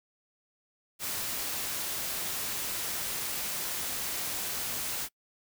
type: noise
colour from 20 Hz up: white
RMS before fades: -34 dBFS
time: 0.99-5.09 s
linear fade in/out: 50 ms
effects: noise-tail reverb RT60 0.1 s tail -25 dB re dry